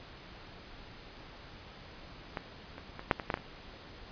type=clicks; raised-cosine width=0.5 ms; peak=-19 / -29 / -25 / -8 / -21 / -15 / -14 / -27 dBFS; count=8; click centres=2.372 / 2.781 / 2.994 / 3.112 / 3.198 / 3.302 / 3.341 / 3.374 s; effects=pink hiss -50 dBFS RMS until 4.11 s + resampled to 11025 Hz